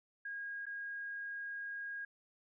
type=tone with dropouts; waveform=sine; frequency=1633 Hz; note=G#6; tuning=30 cents flat; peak=-40 dBFS; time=0.25-2.05 s; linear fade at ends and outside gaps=5 ms; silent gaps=0.656-0.665 s; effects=none